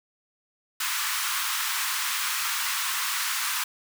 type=high-pass noise; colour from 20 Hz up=pink; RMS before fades=-28 dBFS; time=0.8-3.64 s; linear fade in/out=5 ms; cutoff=1000 Hz; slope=48 dB/octave; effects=none